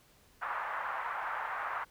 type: band-pass noise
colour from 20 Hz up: pink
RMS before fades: -37 dBFS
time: 0.41-1.85 s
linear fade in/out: 20 ms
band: 870 to 1600 Hz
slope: 24 dB/octave
effects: pink hiss -64 dBFS RMS until 1.9 s